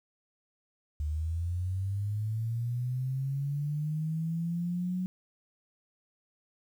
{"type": "linear sweep", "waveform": "sine", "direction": "up", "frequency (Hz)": [73.42, 185], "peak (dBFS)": -29, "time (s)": [1, 5.06], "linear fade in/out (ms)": 0, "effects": ["10-bit"]}